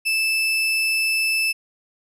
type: tone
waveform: 35% pulse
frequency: 2633 Hz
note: E7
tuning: 3 cents flat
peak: -17 dBFS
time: 0.05-1.53 s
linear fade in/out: 20 ms
effects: resampled to 32000 Hz